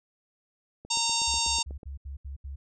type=click train; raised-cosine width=2 ms; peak=-31 dBFS; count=9; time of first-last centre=0.85-1.832 s; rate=8.15 Hz
type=harmonic tone; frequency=921 Hz; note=A#5; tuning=21 cents flat; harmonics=1 / 3 / 4 / 5 / 6 / 7 / 8 / 9; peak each=-32 / -35 / -32 / -31 / -33 / -33 / -34 / -36 dBFS; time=0.9-1.63 s; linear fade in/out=10 ms
type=tone bursts; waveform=sine; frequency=69 Hz; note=C#2; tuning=7 cents flat; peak=-35 dBFS; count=7; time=1.27-2.56 s; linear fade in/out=10 ms; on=120 ms; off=75 ms
effects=none